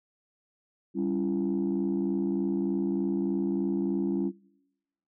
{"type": "tone cluster", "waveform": "sine", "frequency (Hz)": [195.9, 279.2, 339.2], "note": ["G3", "C#4", "E4"], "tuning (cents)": [-1, 13, 50], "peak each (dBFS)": -29, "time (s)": [0.94, 4.32], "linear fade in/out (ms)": 50, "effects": ["noise-tail reverb RT60 0.9 s tail -23 dB re dry", "tanh soft clip ceiling -20 dBFS"]}